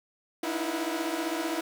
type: tone cluster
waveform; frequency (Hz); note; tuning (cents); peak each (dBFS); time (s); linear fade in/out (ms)
sawtooth; 296.9 / 319.4 / 334.9 / 485.8 / 731; D4 / D#4 / E4 / B4 / F#5; +19 / +45 / +27 / -29 / -21; -35 / -29 / -29 / -37 / -36; 0.43-1.61; 5
effects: 9-bit